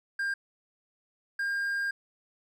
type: tone pair in turn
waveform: triangle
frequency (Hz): 1600 / 1607.6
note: G6 / G6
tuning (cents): +35 / +43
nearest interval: unison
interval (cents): 8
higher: second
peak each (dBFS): -26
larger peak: neither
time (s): 0.19-0.34 / 1.39-1.91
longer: second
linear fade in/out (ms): 5
effects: none